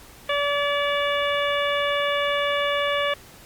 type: harmonic tone with a mistuned harmonic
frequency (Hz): 574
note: D5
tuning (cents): -40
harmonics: 1 / 2 / 3 / 4 / 5 / 6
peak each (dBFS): -24 / -27 / -29 / -30 / -31 / -32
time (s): 0.29-3.14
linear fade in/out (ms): 5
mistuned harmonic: 6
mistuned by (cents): +16
effects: pink hiss -47 dBFS RMS until 3.45 s + Opus 48 kbps